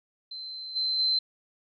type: tone with level steps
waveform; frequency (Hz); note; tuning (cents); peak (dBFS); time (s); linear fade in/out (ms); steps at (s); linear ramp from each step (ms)
sine; 4087; C8; -41; -36 / -25 / -22; 0.31-1.19; 5; 0.75 / 0.98; 20
effects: none